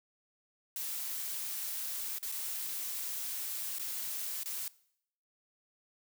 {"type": "noise with dropouts", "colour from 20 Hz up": "blue", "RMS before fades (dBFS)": -38, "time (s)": [0.76, 4.68], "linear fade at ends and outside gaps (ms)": 1, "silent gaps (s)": [[2.185, 2.228], [2.317, 2.322], [3.785, 3.795], [4.433, 4.458]], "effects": ["noise-tail reverb RT60 0.7 s tail -21 dB re dry"]}